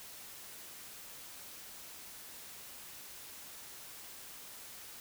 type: silence
effects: white hiss -50 dBFS RMS until 5 s